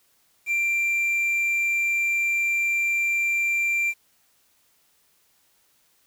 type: tone with quantisation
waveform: triangle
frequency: 2364 Hz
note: D7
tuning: 11 cents sharp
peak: -19 dBFS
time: 0.46-3.94 s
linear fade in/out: 50 ms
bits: 8
effects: white hiss -64 dBFS RMS until 6.06 s